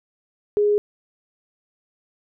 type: tone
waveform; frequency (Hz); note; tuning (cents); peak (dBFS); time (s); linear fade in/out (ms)
sine; 414.6; G#4; -3; -15; 0.57-0.78; 0
effects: none